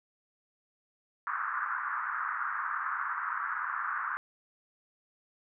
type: band-pass noise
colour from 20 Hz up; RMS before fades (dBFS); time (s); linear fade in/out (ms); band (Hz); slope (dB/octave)
pink; -34; 1.27-4.17; 0; 1100 to 1600; 48
effects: none